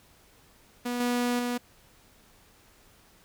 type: tone with level steps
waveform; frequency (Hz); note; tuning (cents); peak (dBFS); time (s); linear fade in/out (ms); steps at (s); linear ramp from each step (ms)
sawtooth; 243.6; B3; -24; -25 / -21 / -24; 0.85-1.58; 10; 1 / 1.39; 2
effects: pink hiss -59 dBFS RMS until 3.24 s